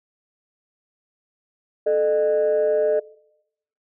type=tone pair together; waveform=sine; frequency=436.4 / 608 Hz; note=A4 / D#5; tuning=-14 / -40 cents; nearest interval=tritone; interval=574 cents; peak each=-18 / -18 dBFS; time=1.86-3 s; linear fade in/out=10 ms; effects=noise-tail reverb RT60 0.8 s tail -23 dB re dry + tanh soft clip ceiling -12 dBFS